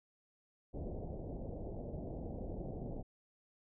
pink low-pass noise, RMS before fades -43 dBFS, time 0.73-3.03 s, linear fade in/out 20 ms, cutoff 700 Hz, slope 48 dB/octave, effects none

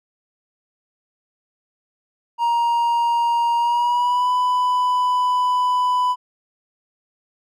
triangle tone with pitch glide, 940 to 995.9 Hz, A#5 to B5, +14 to +14 cents, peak -14 dBFS, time 2.38-6.16 s, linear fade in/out 50 ms, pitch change +100 cents, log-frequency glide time 3.57-4.3 s, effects none

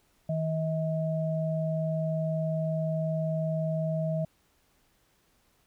sine tone pair together, 159.5 / 638 Hz, D#3 / D#5, +43 / +43 cents, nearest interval 2 octaves, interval 2400 cents, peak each -28 / -31 dBFS, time 0.29-4.25 s, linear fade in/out 5 ms, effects pink hiss -68 dBFS RMS until 5.66 s

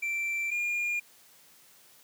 triangle tone pair in turn, 2346 / 2416 Hz, D7 / D7, -2 / +48 cents, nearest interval minor second, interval 50 cents, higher second, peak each -27 / -26 dBFS, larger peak second, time 0.02-0.51 / 0.51-1 s, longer neither, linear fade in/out 10 ms, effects white hiss -58 dBFS RMS until 2.03 s + high-pass 100 Hz 12 dB/octave

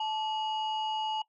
sine tone pair together, 870.4 / 2900 Hz, A5 / F#7, -19 / -35 cents, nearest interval octave + major sixth, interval 2084 cents, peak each -29 / -35 dBFS, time 0-1.22 s, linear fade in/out 5 ms, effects noise-tail reverb RT60 0.1 s tail -20 dB re dry + tanh soft clip ceiling -26 dBFS

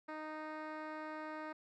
10% pulse tone with low-pass filter, 309.6 Hz, D#4, 9 cents flat, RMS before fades -45 dBFS, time 0.08-1.53 s, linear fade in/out 10 ms, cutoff 2100 Hz, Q 0.7, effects none

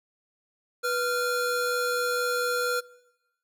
square tone pair together, 491.1 / 1389 Hz, B4 / F6, -10 / -10 cents, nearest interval octave + tritone, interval 1800 cents, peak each -29 / -28 dBFS, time 0.83-2.81 s, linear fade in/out 20 ms, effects noise-tail reverb RT60 1.0 s tail -22 dB re dry

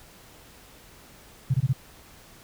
sine tone bursts, 130.81 Hz, C3, in tune, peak -18 dBFS, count 4, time 1.5-1.731 s, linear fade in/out 10 ms, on 42 ms, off 21 ms, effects pink hiss -51 dBFS RMS until 2.43 s

